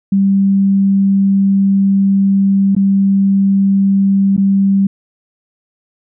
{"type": "tone with dropouts", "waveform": "sine", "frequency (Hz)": 196, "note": "G3", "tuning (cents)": 0, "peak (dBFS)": -8, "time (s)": [0.12, 4.87], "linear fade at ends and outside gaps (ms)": 5, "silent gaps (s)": [[2.751, 2.764], [4.366, 4.377]], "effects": []}